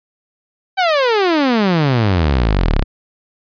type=exponential sweep; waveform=sawtooth; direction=down; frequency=784 to 30.87 Hz; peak=-8 dBFS; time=0.77-2.84 s; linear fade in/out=20 ms; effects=resampled to 11025 Hz